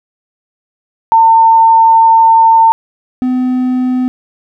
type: tone pair in turn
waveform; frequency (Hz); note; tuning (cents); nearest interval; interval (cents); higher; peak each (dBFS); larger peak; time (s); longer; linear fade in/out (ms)
sine / triangle; 903 / 253.4; A5 / B3; +45 / +45; octave + minor seventh; 2200; first; -3 / -8; first; 1.12-2.72 / 3.22-4.08; first; 0
effects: none